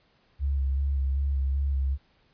sine tone with vibrato, 68.5 Hz, C#2, 20 cents flat, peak -23 dBFS, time 0.39-1.98 s, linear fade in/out 50 ms, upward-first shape square, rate 2.6 Hz, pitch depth 26 cents each way, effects pink hiss -65 dBFS RMS until 2.33 s + resampled to 11025 Hz

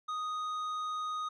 triangle tone with tanh clipping, 1244.5 Hz, D#6, in tune, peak -35 dBFS, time 0.08-1.29 s, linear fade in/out 10 ms, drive 12 dB, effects none

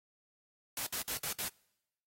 white noise bursts, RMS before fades -37 dBFS, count 5, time 0.77-1.482 s, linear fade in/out 2 ms, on 96 ms, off 58 ms, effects noise-tail reverb RT60 0.9 s tail -26 dB re dry + AAC 48 kbps

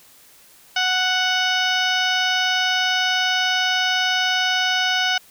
harmonic tone with a mistuned harmonic, 740 Hz, F#5, in tune, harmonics 1 / 2 / 3 / 4 / 5 / 6 / 7 / 8, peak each -25 / -22 / -27 / -23 / -28 / -34 / -29 / -33 dBFS, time 0.76-5.18 s, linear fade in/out 5 ms, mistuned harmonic 8, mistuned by +35 cents, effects white hiss -50 dBFS RMS until 5.3 s

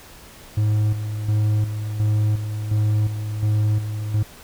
triangle tone with tremolo, 106.4 Hz, G#2, 42 cents sharp, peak -14 dBFS, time 0.57-4.23 s, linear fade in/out 5 ms, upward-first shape square, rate 1.4 Hz, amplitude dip 60%, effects pink hiss -44 dBFS RMS until 4.43 s

